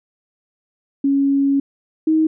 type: tone pair in turn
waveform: sine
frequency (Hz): 277.2 / 315.7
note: C#4 / D#4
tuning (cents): 0 / +25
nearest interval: major second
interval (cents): 225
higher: second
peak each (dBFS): -13 / -12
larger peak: second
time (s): 1.04-1.6 / 2.07-2.27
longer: first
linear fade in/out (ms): 5
effects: none